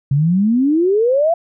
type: exponential sweep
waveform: sine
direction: up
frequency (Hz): 133.5 to 695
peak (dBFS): -11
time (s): 0.11-1.34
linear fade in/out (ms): 5
effects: none